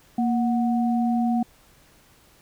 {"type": "tone pair together", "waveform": "sine", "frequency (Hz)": [233.3, 736.6], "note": ["A#3", "F#5"], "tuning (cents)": [2, -8], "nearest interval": "octave + minor sixth", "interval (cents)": 1990, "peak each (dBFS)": [-20, -27], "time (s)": [0.18, 1.43], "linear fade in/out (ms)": 5, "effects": ["pink hiss -56 dBFS RMS until 2.41 s"]}